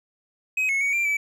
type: tone with pitch steps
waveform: triangle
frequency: 2532 / 2188 / 2242 / 2369 / 2301 Hz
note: D#7 / C#7 / C#7 / D7 / D7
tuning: +30 / -23 / +19 / +14 / -36 cents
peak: -19 dBFS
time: 0.57-1.17 s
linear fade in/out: 5 ms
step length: 120 ms
effects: none